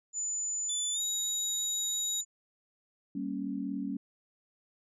sine tone, 7000 Hz, A8, 10 cents flat, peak -31 dBFS, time 0.13-2.25 s, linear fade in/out 50 ms
square tone with pitch glide, 3487 to 3803 Hz, A7 to A#7, -16 to +34 cents, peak -36 dBFS, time 0.69-2.21 s, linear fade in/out 5 ms, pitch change +150 cents, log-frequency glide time 0.92-1.01 s
sine chord, G diminished, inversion none, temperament equal, 196 / 233.1 / 277.2 Hz, G3 / Bb3 / Db4, 0 / 0 / 0 cents, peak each -37 / -39 / -35 dBFS, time 3.15-3.97 s, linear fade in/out 5 ms
effects none

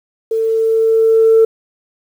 sine tone with level ramp, 447.7 Hz, A4, 30 cents sharp, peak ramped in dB -13 to -4 dBFS, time 0.31-1.45 s, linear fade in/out 5 ms, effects tanh soft clip ceiling -2 dBFS + 7-bit

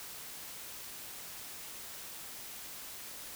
silence, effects white hiss -46 dBFS RMS until 3.35 s

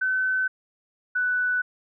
sine tone pair in turn, 1520 / 1488.7 Hz, F#6 / F#6, +46 / +10 cents, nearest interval unison, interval 36 cents, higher first, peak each -21 dBFS, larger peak neither, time 0.01-0.48 / 1.15-1.62 s, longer neither, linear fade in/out 10 ms, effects none

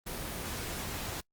pink noise, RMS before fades -38 dBFS, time 0.06-1.21 s, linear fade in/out 10 ms, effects noise-tail reverb RT60 0.1 s tail -26 dB re dry + Opus 24 kbps

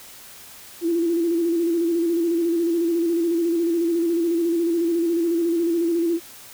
sine tone with vibrato, 337.4 Hz, E4, 40 cents sharp, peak -18 dBFS, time 0.81-6.2 s, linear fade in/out 50 ms, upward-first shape square, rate 14 Hz, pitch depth 39 cents each way, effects white hiss -43 dBFS RMS until 6.53 s

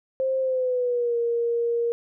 sine tone with pitch glide, 527 to 469.5 Hz, C5 to A#4, +12 to +12 cents, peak -21 dBFS, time 0.2-1.92 s, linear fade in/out 0 ms, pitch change -200 cents, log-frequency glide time 0.4-1.17 s, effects none

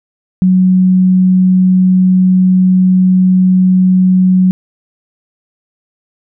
sine tone, 185 Hz, F#3, in tune, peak -5 dBFS, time 0.42-4.51 s, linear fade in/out 0 ms, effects none

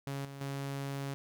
sawtooth tone with level steps, 138.59 Hz, C#3, in tune, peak -32 / -40 / -32 dBFS, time 0.07-1.14 s, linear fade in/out 0 ms, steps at 0.25 / 0.41 s, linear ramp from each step 2 ms, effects none

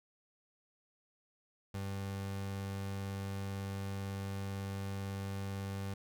30% pulse tone, 98 Hz, G2, in tune, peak -35 dBFS, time 1.74-5.94 s, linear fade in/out 5 ms, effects none

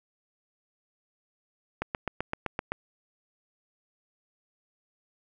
click train, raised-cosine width 0.5 ms, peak -14 dBFS, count 8, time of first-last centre 1.82-2.72 s, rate 7.78 Hz, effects none

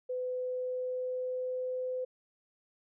sine tone with pitch glide, 504 to 508.7 Hz, B4 to C5, +35 to -49 cents, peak -32 dBFS, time 0.09-2.05 s, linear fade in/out 10 ms, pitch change +16 cents, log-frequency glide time 0.28-1.87 s, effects none

